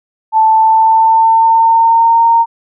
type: tone with pitch glide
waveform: sine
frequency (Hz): 880 to 922.2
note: A5 to A#5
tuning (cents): 0 to -19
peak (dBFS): -5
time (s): 0.32-2.46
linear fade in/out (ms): 50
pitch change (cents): +81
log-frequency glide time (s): 0.46-2.25
effects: none